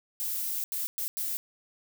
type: noise bursts at uneven times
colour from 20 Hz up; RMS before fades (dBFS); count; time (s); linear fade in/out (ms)
violet; -32; 4; 0.2-0.64 / 0.72-0.87 / 0.98-1.08 / 1.17-1.37; 0
effects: none